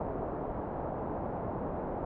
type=low-pass noise; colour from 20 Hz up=white; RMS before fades=-36 dBFS; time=0-2.05 s; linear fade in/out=5 ms; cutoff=830 Hz; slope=24 dB/octave; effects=none